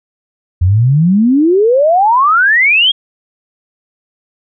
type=exponential sweep; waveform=sine; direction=up; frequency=84.5 to 3322 Hz; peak=-6 dBFS; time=0.61-2.92 s; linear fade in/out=10 ms; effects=none